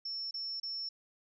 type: tone bursts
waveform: sine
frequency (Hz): 5400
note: E8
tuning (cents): +41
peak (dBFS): -36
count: 3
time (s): 0.05-0.89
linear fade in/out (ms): 5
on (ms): 260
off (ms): 30
effects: none